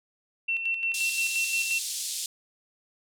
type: tone with tremolo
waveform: sine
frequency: 2703 Hz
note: E7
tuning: 43 cents sharp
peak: -24 dBFS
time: 0.48-1.79 s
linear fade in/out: 10 ms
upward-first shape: square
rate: 5.7 Hz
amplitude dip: 50%
type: band-pass noise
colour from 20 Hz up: white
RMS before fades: -33 dBFS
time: 0.94-2.26 s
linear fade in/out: 2 ms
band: 3400 to 10000 Hz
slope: 24 dB/octave
effects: none